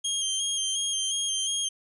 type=tone with vibrato; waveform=20% pulse; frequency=3200 Hz; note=G7; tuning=35 cents sharp; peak=-20 dBFS; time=0.04-1.69 s; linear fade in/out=10 ms; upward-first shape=square; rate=2.8 Hz; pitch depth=28 cents each way; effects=resampled to 24000 Hz